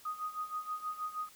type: tone with tremolo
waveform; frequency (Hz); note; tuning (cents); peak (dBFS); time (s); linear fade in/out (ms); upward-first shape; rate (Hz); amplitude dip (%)
sine; 1244.5; D#6; 0; -33; 0.05-1.29; 5; sine; 6.3; 80
effects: white hiss -58 dBFS RMS until 1.35 s